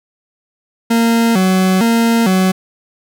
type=tone with vibrato; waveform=40% pulse; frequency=207.7 Hz; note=G#3; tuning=in tune; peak=-9 dBFS; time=0.9-2.52 s; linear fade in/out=10 ms; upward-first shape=square; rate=1.1 Hz; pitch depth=180 cents each way; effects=none